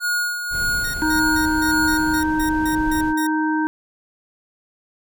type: tone with tremolo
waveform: square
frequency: 1440 Hz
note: F#6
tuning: 47 cents flat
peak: -19 dBFS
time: 0-2.23 s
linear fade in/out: 50 ms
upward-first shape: sine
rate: 1.8 Hz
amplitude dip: 55%
type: noise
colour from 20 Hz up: brown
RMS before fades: -30 dBFS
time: 0.5-3.14 s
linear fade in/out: 50 ms
type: tone bursts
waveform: 5% pulse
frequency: 1864.7 Hz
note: A#6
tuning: in tune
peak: -18 dBFS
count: 10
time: 0.84-3.27 s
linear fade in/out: 5 ms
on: 99 ms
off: 160 ms
type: harmonic tone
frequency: 311.1 Hz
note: D#4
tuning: in tune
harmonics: 1 / 3 / 5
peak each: -19 / -24 / -26 dBFS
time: 1.02-3.67 s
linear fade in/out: 0 ms
effects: none